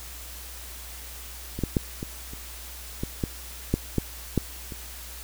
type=clicks; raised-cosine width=3 ms; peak=-19 / -11 / -8 / -18 / -27 / -15 / -12 / -8 / -9 / -8 / -25 dBFS; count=11; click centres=1.59 / 1.637 / 1.768 / 2.029 / 2.335 / 3.035 / 3.238 / 3.74 / 3.983 / 4.377 / 4.722 s; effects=added 60 Hz sine -42 dBFS peak until 5.23 s + white hiss -42 dBFS RMS until 5.23 s